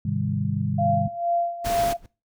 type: chord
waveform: sine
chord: Ab major seventh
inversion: none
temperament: equal with one note detuned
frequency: 103.83 / 130.81 / 155.56 / 200.1 Hz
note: Ab2 / C3 / Eb3 / G3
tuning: 0 / 0 / 0 / +36 cents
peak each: -28 dBFS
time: 0.05-1.08 s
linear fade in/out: 5 ms
type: tone with tremolo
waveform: sine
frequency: 689 Hz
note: F5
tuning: 24 cents flat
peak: -19 dBFS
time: 0.78-1.97 s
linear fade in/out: 10 ms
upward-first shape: sine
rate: 2.2 Hz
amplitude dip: 80%
type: noise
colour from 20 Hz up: pink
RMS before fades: -30 dBFS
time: 1.64-1.94 s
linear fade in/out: 20 ms
type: noise with exponential growth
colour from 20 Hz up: brown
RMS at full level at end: -38 dBFS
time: 1.93-2.06 s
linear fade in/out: 1 ms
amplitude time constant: 27 ms
effects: noise-tail reverb RT60 0.3 s tail -20 dB re dry